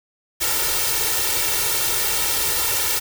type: noise with comb filter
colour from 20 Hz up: white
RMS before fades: -21 dBFS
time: 0.4-3 s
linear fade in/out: 20 ms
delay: 2.2 ms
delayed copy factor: +0.95
effects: none